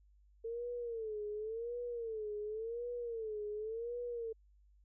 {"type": "tone with vibrato", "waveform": "sine", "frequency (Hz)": 450, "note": "A4", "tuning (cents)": 39, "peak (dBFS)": -38, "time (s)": [0.44, 4.33], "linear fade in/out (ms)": 10, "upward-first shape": "sine", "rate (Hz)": 0.91, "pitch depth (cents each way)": 130, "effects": ["added 50 Hz sine -63 dBFS peak until 4.84 s"]}